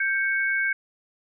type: tone pair together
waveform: sine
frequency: 1572 / 2218 Hz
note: G6 / C#7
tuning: +4 / 0 cents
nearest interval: tritone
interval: 596 cents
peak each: -23 / -26 dBFS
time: 0-0.73 s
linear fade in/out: 5 ms
effects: none